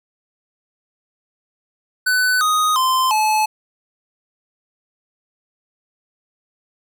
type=tone with pitch steps; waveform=square; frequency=1500 / 1246.9 / 1036.4 / 861.5 Hz; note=F#6 / D#6 / C6 / A5; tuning=+23 / +3 / -17 / -37 cents; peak=-15 dBFS; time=2.06-3.46 s; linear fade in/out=10 ms; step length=350 ms; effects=none